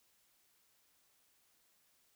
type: silence
effects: white hiss -73 dBFS RMS until 2.15 s